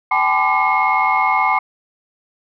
sine tone cluster, 775 / 854 / 1011 / 1186 / 2159 Hz, G5 / G#5 / B5 / D6 / C#7, -20 / +48 / +40 / +17 / -46 cents, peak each -19 dBFS, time 0.11-1.59 s, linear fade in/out 5 ms, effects tanh soft clip ceiling -4 dBFS

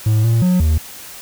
triangle tone with pitch steps, 108.8 / 114.7 / 181.2 / 78 Hz, A2 / A#2 / F#3 / D#2, -19 / -28 / -36 / +5 cents, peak -9 dBFS, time 0.06-0.78 s, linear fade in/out 5 ms, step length 180 ms, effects white hiss -35 dBFS RMS until 1.21 s

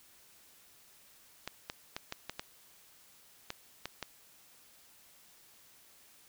clicks, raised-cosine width 0.2 ms, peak -20 dBFS, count 9, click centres 1.476 / 1.699 / 1.965 / 2.124 / 2.296 / 2.395 / 3.504 / 3.856 / 4.027 s, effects white hiss -61 dBFS RMS until 6.28 s

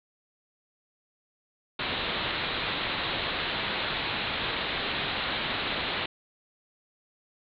white low-pass noise, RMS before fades -31 dBFS, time 1.79-6.06 s, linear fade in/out 5 ms, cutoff 4100 Hz, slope 96 dB/octave, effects none

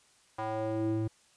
square tone with band-pass filter sweep, 110 Hz, A2, in tune, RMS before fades -32 dBFS, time 0.38-1.08 s, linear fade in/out 10 ms, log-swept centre 910 to 220 Hz, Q 2.3, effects white hiss -64 dBFS RMS until 1.36 s + resampled to 22050 Hz

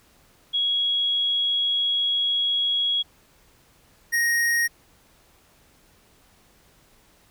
sine / square tone pair in turn, 3322 / 1870.7 Hz, G#7 / A#6, 0 / +6 cents, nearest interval minor seventh, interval 994 cents, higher first, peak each -20 dBFS, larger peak neither, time 0.53-3.03 / 4.12-4.68 s, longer first, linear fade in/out 20 ms, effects pink hiss -58 dBFS RMS until 7.3 s

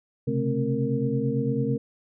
sine tone cluster, 128.9 / 137.9 / 219.6 / 266 / 462.8 Hz, C3 / C#3 / A3 / C4 / A#4, -26 / -9 / -3 / +29 / -13 cents, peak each -29 dBFS, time 0.27-1.78 s, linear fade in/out 10 ms, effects none

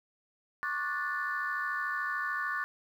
sine chord, D major seventh, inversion third, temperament just, 1101.2 / 1174.7 / 1468.3 / 1762 Hz, C#6 / D6 / F#6 / A6, -12 / 0 / -14 / +2 cents, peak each -38 / -37 / -35 / -34 dBFS, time 0.63-2.64 s, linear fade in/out 0 ms, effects tanh soft clip ceiling -22 dBFS + 10-bit

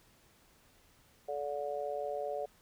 harmonic tone, 144.6 Hz, D3, 27 cents flat, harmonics 3 / 4 / 5, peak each -40 / -37 / -40 dBFS, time 1.28-2.46 s, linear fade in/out 10 ms, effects pink hiss -65 dBFS RMS until 2.61 s

